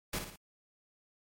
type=noise with echo; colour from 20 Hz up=pink; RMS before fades=-35 dBFS; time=0.13-0.19 s; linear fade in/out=5 ms; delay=57 ms; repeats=3; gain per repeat=-6 dB; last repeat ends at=0.361 s; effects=MP3 64 kbps